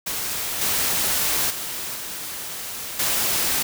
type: noise with level steps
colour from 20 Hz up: white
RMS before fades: -27 / -22 / -30 / -32 / -22 dBFS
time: 0.06-3.63 s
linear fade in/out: 10 ms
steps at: 0.61 / 1.5 / 1.95 / 2.99 s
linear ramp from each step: 5 ms
effects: none